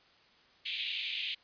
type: band-pass noise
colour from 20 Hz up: pink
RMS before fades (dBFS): -37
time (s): 0.65-1.35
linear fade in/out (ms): 10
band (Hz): 2400 to 3900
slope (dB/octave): 48
effects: white hiss -63 dBFS RMS until 1.43 s + resampled to 11025 Hz